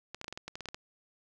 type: clicks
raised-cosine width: 0.2 ms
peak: -23 dBFS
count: 12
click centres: 0.146 / 0.214 / 0.244 / 0.281 / 0.326 / 0.375 / 0.48 / 0.555 / 0.607 / 0.657 / 0.687 / 0.745 s
effects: none